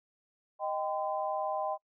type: chord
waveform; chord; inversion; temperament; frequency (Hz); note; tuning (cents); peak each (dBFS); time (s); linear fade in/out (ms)
sine; C minor; first; equal with one note detuned; 622.3 / 784 / 1021.4; Eb5 / G5 / C6; 0 / 0 / -42; -34 / -34 / -37; 0.59-1.78; 50
effects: noise-tail reverb RT60 0.1 s tail -25 dB re dry